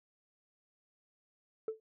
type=tone with exponential decay; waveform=sine; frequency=440 Hz; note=A4; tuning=in tune; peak=-28 dBFS; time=1.68-1.8 s; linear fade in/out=2 ms; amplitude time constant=25 ms; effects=tanh soft clip ceiling -30 dBFS